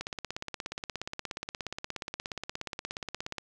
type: click train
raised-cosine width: 0.2 ms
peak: -18 dBFS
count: 58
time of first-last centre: 0.01-3.383 s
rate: 16.9 Hz
effects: none